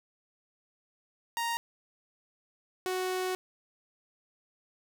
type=tone pair in turn; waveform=sawtooth; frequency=932.3 / 370 Hz; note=A#5 / F#4; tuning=0 / 0 cents; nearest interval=octave + major third; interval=1600 cents; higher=first; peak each=-26 dBFS; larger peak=neither; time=1.37-1.57 / 2.86-3.35 s; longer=second; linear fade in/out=0 ms; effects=none